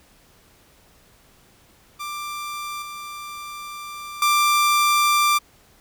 sawtooth tone with level steps, 1182 Hz, D6, 11 cents sharp, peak -25 / -29 / -12 dBFS, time 1.99-5.39 s, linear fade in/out 20 ms, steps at 2.82 / 4.22 s, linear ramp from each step 2 ms, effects pink hiss -55 dBFS RMS until 5.8 s

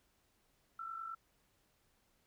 sine tone with amplitude modulation, 1337 Hz, E6, 24 cents sharp, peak -39 dBFS, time 0.79-1.15 s, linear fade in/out 5 ms, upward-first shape sine, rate 49.6 Hz, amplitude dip 60%, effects pink hiss -75 dBFS RMS until 2.26 s

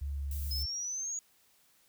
sine tone with vibrato, 70.3 Hz, C#2, 25 cents sharp, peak -33 dBFS, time 0.01-0.66 s, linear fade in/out 10 ms, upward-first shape sine, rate 3 Hz, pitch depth 10 cents each way
violet noise, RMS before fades -45 dBFS, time 0.31-0.63 s, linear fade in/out 2 ms
sine exponential sweep, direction up, 5100 to 6770 Hz, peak -34 dBFS, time 0.51-1.19 s, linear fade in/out 2 ms
effects white hiss -67 dBFS RMS until 1.88 s

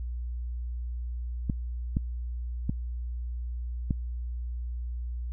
clicks, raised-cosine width 5 ms, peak -14 dBFS, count 4, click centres 1.498 / 1.969 / 2.695 / 3.908 s, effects added 60 Hz sine -31 dBFS peak until 5.32 s

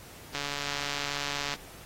click train, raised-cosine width 0.2 ms, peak -15 dBFS, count 171, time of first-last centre 0.35-1.539 s, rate 143 Hz, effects pink hiss -49 dBFS RMS until 1.85 s + AAC 48 kbps

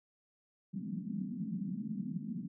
white band-pass noise, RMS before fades -39 dBFS, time 0.73-2.48 s, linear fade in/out 20 ms, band 170 to 230 Hz, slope 48 dB/octave, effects none

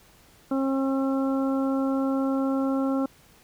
harmonic tone, 269.2 Hz, C4, 49 cents sharp, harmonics 1 / 2 / 3 / 4 / 5, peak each -23 / -30 / -37 / -39 / -37 dBFS, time 0.51-3.06 s, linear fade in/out 5 ms, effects pink hiss -56 dBFS RMS until 3.43 s

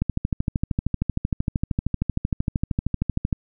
click train, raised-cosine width 5 ms, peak -9 dBFS, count 44, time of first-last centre 0.02-3.328 s, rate 13 Hz, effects none

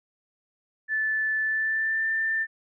sine tone with pitch glide, 1749 to 1784.7 Hz, A6 to A6, -11 to +24 cents, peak -23 dBFS, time 0.88-2.47 s, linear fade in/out 50 ms, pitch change +35 cents, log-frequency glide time 1.42-2.08 s, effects none

